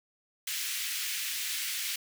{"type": "high-pass noise", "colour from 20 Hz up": "pink", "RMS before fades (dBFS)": -34, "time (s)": [0.47, 1.96], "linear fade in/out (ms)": 5, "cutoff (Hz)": 2000, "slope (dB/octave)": 24, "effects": []}